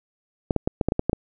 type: clicks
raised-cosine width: 2 ms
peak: -7 dBFS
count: 9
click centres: 0.508 / 0.563 / 0.675 / 0.812 / 0.886 / 0.921 / 0.994 / 1.096 / 1.131 s
effects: none